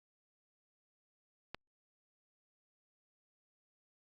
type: click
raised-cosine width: 0.3 ms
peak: -25 dBFS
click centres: 1.546 s
effects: Opus 48 kbps